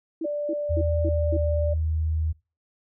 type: tone bursts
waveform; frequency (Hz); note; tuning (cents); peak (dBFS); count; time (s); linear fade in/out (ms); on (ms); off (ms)
sine; 325.9; E4; -20; -26; 5; 0.21-1.37; 5; 48; 230
type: tone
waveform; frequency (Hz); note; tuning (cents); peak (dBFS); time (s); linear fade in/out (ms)
sine; 587.3; D5; 0; -25; 0.24-1.74; 10
type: tone with pitch glide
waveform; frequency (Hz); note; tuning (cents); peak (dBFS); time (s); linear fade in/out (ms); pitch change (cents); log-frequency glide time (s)
sine; 81.4 to 79.04; E2 to D#2; -21 to +28; -22; 0.69-2.33; 20; -51; 0.99-1.39
effects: noise-tail reverb RT60 0.3 s tail -23 dB re dry